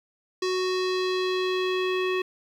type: tone with low-pass filter sweep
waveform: square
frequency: 370 Hz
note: F#4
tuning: in tune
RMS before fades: -26 dBFS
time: 0.42-2.22 s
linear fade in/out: 5 ms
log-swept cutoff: 5200 to 2800 Hz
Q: 2.5
effects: 9-bit